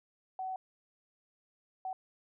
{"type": "tone bursts at uneven times", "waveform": "sine", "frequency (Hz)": 753, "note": "F#5", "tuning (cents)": 30, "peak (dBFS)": -35, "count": 2, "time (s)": [[0.39, 0.56], [1.85, 1.93]], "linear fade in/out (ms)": 2, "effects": []}